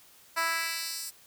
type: tone with high-pass filter sweep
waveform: 10% pulse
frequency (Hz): 329.6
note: E4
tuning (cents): 0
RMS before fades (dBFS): -32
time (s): 0.36-1.11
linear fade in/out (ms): 20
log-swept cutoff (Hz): 1000 to 7900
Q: 1.1
effects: white hiss -57 dBFS RMS until 1.26 s